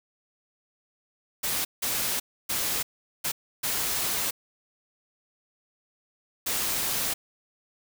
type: noise bursts at uneven times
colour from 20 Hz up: white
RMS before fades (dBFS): -28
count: 6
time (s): 1.43-1.65 / 1.82-2.2 / 2.49-2.83 / 3.24-3.32 / 3.63-4.31 / 6.46-7.14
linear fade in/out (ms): 10
effects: none